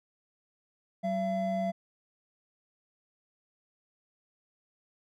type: tone pair together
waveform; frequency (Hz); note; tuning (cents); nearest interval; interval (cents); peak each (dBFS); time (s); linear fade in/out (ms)
triangle; 190 / 677.1; F#3 / E5; +46 / +46; octave + minor seventh; 2200; -30 / -28; 1.03-1.72; 20
effects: none